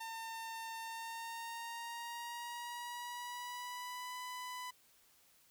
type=tone with pitch glide; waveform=sawtooth; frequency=905 to 998.4 Hz; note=A5 to B5; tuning=+48 to +19 cents; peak=-39 dBFS; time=0-4.71 s; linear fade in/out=10 ms; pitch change=+171 cents; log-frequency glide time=0.81-4.16 s; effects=white hiss -68 dBFS RMS until 5.5 s